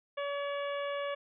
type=harmonic tone; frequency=568 Hz; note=C#5; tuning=42 cents sharp; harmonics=1 / 2 / 3 / 4 / 5 / 6; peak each=-34 / -40 / -44 / -46 / -48 / -50 dBFS; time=0.17-1.15 s; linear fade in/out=10 ms; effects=none